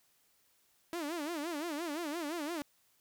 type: tone with vibrato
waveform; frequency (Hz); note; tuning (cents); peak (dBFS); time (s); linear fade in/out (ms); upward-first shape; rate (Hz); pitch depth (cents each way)
sawtooth; 316.8; D#4; +31; -32; 0.93-2.62; 0; sine; 5.8; 180
effects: white hiss -71 dBFS RMS until 3 s